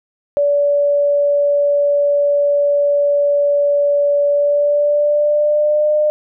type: tone with pitch glide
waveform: sine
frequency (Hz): 575 to 603.6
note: D5 to D5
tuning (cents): -37 to +47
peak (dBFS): -11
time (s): 0.37-6.1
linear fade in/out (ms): 0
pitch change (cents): +84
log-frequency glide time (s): 4.27-5.92
effects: none